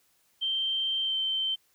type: tone with pitch glide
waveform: sine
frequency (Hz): 3136 to 3107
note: G7 to G7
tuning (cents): 0 to -16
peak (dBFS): -26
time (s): 0.41-1.56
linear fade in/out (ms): 20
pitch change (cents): -16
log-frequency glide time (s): 1.03-1.15
effects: white hiss -68 dBFS RMS until 1.74 s